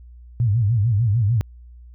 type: tone with vibrato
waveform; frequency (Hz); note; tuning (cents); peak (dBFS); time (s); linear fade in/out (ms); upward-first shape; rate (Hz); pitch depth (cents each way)
sine; 110; A2; 0; -15; 0.4-1.41; 0; sine; 6.7; 200
effects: added 60 Hz sine -40 dBFS peak until 1.94 s